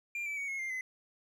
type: tone with pitch steps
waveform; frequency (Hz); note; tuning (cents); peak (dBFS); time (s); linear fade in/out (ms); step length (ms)
triangle; 2388 / 2313 / 2241 / 2171 / 2103 / 2037; D7 / D7 / C#7 / C#7 / C7 / C7; +28 / -27 / +18 / -37 / +8 / -47; -33; 0.15-0.81; 2; 110
effects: none